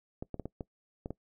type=clicks; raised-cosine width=2 ms; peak=-24 dBFS; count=7; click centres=0.225 / 0.343 / 0.397 / 0.456 / 0.608 / 1.059 / 1.106 s; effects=noise-tail reverb RT60 0.1 s tail -21 dB re dry